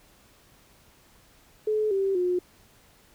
sine tone with pitch steps, 428.9 / 389.2 / 359.2 Hz, A4 / G4 / F4, -44 / -12 / +49 cents, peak -22 dBFS, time 1.67-2.39 s, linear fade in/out 5 ms, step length 240 ms, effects pink hiss -58 dBFS RMS until 3.14 s

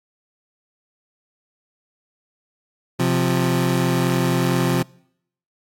25% pulse tone pair together, 130.81 / 175.26 Hz, C3 / F3, 0 / +6 cents, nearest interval perfect fourth, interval 506 cents, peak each -16 dBFS, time 2.99-4.83 s, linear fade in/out 10 ms, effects noise-tail reverb RT60 0.7 s tail -25 dB re dry + AAC 64 kbps

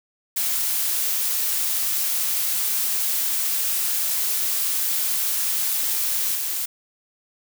blue noise with level steps, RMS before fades -23 / -26 dBFS, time 0.36-6.66 s, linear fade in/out 10 ms, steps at 6.35 s, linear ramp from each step 2 ms, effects none

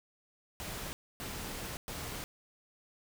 pink noise bursts at uneven times, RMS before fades -41 dBFS, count 3, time 0.6-0.93 / 1.2-1.77 / 1.88-2.24 s, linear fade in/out 0 ms, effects none

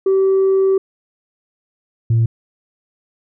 sine tone pair in turn, 384.9 / 114.43 Hz, G4 / A#2, -32 / -32 cents, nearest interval octave + major sixth, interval 2100 cents, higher first, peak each -9 dBFS, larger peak neither, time 0.06-0.78 / 2.1-2.26 s, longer first, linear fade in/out 5 ms, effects tanh soft clip ceiling -9 dBFS

